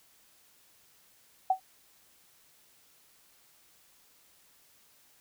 sine tone with exponential decay, 756 Hz, F#5, 37 cents sharp, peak -18 dBFS, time 1.5-1.6 s, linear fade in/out 5 ms, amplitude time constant 21 ms, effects white hiss -63 dBFS RMS until 5.2 s

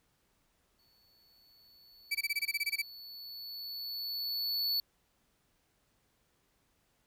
square tone with exponential growth, 4441 Hz, C#8, 2 cents sharp, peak -29 dBFS, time 0.79-4.8 s, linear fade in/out 1 ms, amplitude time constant 870 ms
30% pulse tone bursts, 2307 Hz, D7, 31 cents flat, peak -27 dBFS, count 12, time 2.11-2.821 s, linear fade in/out 10 ms, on 40 ms, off 21 ms
effects pink hiss -74 dBFS RMS until 7.06 s

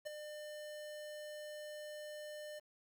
square tone with ADSR envelope, 600 Hz, D5, 37 cents sharp, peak -39 dBFS, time 0.05-2.6 s, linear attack 20 ms, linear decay 9 ms, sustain -7 dB, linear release 19 ms, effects 11-bit

